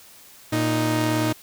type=tone pair together; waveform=sawtooth; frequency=116.54 / 311.1 Hz; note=A#2 / D#4; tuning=0 / 0 cents; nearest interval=octave + perfect fourth; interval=1700 cents; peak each=-20 / -18 dBFS; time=0.52-1.33 s; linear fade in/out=10 ms; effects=white hiss -48 dBFS RMS until 1.42 s